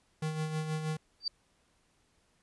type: tone with tremolo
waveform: square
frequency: 156.1 Hz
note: D#3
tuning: 6 cents sharp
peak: -31 dBFS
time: 0.22-0.97 s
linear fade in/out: 5 ms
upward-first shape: sine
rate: 6.3 Hz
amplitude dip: 50%
type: tone with exponential growth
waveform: sine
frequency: 4642 Hz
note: D8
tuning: 21 cents flat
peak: -26 dBFS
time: 1.2-1.28 s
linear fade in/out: 5 ms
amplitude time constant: 16 ms
effects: pink hiss -71 dBFS RMS until 2.42 s + resampled to 24000 Hz